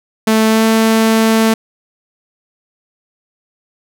sawtooth tone with pitch glide, 220 to 222.7 Hz, A3 to A3, 0 to +21 cents, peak -5 dBFS, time 0.27-1.54 s, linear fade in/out 5 ms, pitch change +21 cents, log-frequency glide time 0.48-0.64 s, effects none

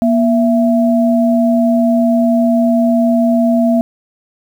sine tone pair together, 238.5 / 666 Hz, A#3 / E5, +40 / +18 cents, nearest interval octave + tritone, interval 1778 cents, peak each -10 / -14 dBFS, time 0.02-3.81 s, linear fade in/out 0 ms, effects 7-bit

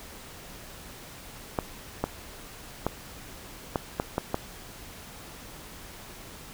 clicks, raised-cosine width 1 ms, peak -11 dBFS, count 7, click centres 1.588 / 2.04 / 2.866 / 3.758 / 3.999 / 4.181 / 4.344 s, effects pink hiss -45 dBFS RMS until 6.53 s

